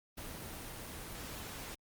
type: noise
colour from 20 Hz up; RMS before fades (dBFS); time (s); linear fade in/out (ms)
pink; -45; 0.17-1.75; 10
effects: Opus 24 kbps